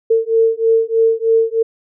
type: beating tone pair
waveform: sine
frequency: 450.2 / 453.4 Hz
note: A4 / A#4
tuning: +40 / -48 cents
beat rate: 3.2 Hz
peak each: -14 dBFS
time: 0.1-1.63 s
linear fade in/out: 10 ms
effects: none